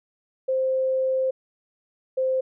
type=tone pair in turn; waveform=sine; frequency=523.3 / 521.3 Hz; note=C5 / C5; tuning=0 / -6 cents; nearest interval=unison; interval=6 cents; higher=first; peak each=-20 dBFS; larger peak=neither; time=0.48-1.31 / 2.17-2.41 s; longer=first; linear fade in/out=10 ms; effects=none